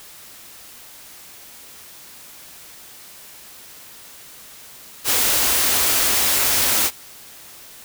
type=band-stop noise; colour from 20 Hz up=white; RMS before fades=-18 dBFS; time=5.04-6.91 s; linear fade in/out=50 ms; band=130 to 210 Hz; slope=96 dB/octave; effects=white hiss -42 dBFS RMS until 7.84 s